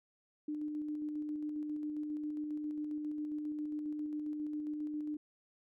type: tone with tremolo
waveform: sine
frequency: 300.6 Hz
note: D4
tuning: 40 cents sharp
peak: -35 dBFS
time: 0.48-5.17 s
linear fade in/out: 5 ms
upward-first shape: square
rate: 7.4 Hz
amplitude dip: 25%
effects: none